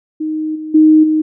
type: tone with level steps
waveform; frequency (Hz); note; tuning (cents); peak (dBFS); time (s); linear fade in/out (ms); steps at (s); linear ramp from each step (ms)
sine; 311.1; D#4; 0; -16 / -22 / -4 / -10; 0.2-1.22; 10; 0.55 / 0.74 / 1.03; 10
effects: none